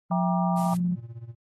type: tone with pitch glide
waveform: sine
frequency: 178.2 to 176.56 Hz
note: F3 to F3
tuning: +35 to +19 cents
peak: -23 dBFS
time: 0.1-0.96 s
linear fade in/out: 20 ms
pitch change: -16 cents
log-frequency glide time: 0.47-0.54 s
type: chord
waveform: sine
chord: E half-diminished seventh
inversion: none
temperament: just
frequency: 659.3 / 791.1 / 949.3 / 1186.7 Hz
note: E5 / G5 / Bb5 / D6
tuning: 0 / +16 / +31 / +18 cents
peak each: -32 / -29 / -32 / -34 dBFS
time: 0.11-0.74 s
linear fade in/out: 2 ms
type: noise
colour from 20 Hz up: blue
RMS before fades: -42 dBFS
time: 0.57-0.77 s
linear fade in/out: 2 ms
type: tone with tremolo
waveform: triangle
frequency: 116.54 Hz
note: A#2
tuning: in tune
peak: -32 dBFS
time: 0.72-1.35 s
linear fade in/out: 20 ms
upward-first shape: sine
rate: 16 Hz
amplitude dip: 80%
effects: AAC 32 kbps